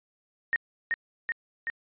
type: tone with echo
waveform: sine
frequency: 1852 Hz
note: A#6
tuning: 12 cents flat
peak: -22 dBFS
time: 0.53-0.56 s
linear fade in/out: 0 ms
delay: 380 ms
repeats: 3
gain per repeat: -2 dB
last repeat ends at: 1.7 s
effects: resampled to 8000 Hz